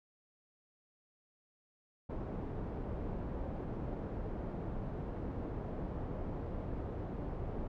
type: low-pass noise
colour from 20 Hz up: pink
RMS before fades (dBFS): -40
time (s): 2.09-7.68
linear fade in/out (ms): 10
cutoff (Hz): 620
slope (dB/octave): 12
effects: none